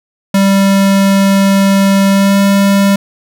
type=tone with pitch glide; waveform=square; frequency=196 to 198.05 Hz; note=G3 to G3; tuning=0 to +18 cents; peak=-7 dBFS; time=0.34-2.96 s; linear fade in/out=5 ms; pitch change=+18 cents; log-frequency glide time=2.09-2.38 s; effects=none